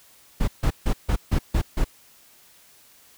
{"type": "noise bursts", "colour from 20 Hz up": "brown", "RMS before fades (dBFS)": -20, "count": 7, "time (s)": [0.4, 1.846], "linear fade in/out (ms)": 10, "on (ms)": 78, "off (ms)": 150, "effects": ["white hiss -54 dBFS RMS until 3.17 s"]}